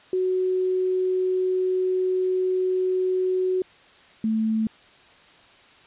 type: tone pair in turn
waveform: sine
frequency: 370.5 / 220.3 Hz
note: F#4 / A3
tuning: +2 / +2 cents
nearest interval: major sixth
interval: 900 cents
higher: first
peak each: -20 dBFS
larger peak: neither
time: 0.13-3.62 / 4.24-4.67 s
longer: first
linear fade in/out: 2 ms
effects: white hiss -52 dBFS RMS until 5.86 s + resampled to 8000 Hz